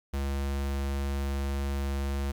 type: tone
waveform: square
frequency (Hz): 69.3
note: C#2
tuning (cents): 0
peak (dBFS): -29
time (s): 0.13-2.32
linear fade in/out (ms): 10
effects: 11-bit